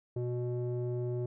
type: tone with low-pass filter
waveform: square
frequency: 122.4 Hz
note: B2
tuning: 15 cents flat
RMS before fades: -34 dBFS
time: 0.16-1.26 s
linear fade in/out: 5 ms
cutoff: 460 Hz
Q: 3.8
effects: none